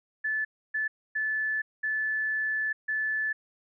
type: tone bursts at uneven times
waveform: sine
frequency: 1739 Hz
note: A6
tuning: 21 cents flat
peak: -26 dBFS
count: 5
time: 0.24-0.45 / 0.74-0.88 / 1.15-1.62 / 1.83-2.73 / 2.88-3.33 s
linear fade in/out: 10 ms
effects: none